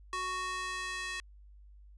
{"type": "tone with high-pass filter sweep", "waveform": "square", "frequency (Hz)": 370, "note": "F#4", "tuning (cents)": 0, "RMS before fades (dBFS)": -37, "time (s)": [0.13, 1.2], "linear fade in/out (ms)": 0, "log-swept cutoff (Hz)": [980, 1900], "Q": 1.6, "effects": ["added 50 Hz sine -52 dBFS peak until 1.97 s", "resampled to 22050 Hz"]}